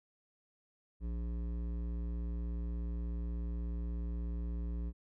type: tone with hard clipping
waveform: sine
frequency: 58.27 Hz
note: A#1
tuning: in tune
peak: -37 dBFS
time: 1-4.93 s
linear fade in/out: 50 ms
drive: 12 dB
effects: none